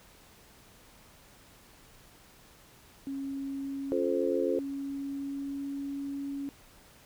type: tone with pitch glide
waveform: sine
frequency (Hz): 273.8 to 279.4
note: C#4 to C#4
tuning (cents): -21 to +14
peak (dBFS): -33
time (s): 3.07-6.49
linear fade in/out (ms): 0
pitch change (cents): +35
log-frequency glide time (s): 3.21-5.92
type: chord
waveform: sine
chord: F major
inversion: none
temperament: just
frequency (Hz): 349.2 / 436.5 / 523.8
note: F4 / A4 / C5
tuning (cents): 0 / -14 / +2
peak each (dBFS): -31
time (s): 3.92-4.59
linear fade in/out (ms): 0
effects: pink hiss -57 dBFS RMS until 7.05 s